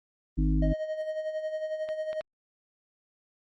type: harmonic tone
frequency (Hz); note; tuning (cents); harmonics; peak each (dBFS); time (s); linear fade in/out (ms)
51.5; G#1; -14; 1 / 3 / 5 / 6; -24 / -29 / -31 / -32; 0.37-0.74; 20
type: tone with tremolo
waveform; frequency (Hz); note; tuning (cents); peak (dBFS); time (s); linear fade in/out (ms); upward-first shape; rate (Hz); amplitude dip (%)
triangle; 624; D#5; +5; -26; 0.62-2.21; 5; sine; 11; 60
type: clicks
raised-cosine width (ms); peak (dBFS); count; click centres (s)
0.3; -27; 3; 1.889 / 2.13 / 2.21
effects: Opus 24 kbps